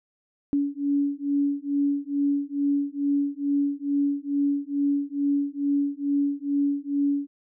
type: beating tone pair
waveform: sine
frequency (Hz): 282.6 / 284.9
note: C#4 / C#4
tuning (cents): +34 / +48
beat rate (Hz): 2.3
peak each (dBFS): -25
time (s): 0.53-7.27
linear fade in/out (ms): 0
effects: none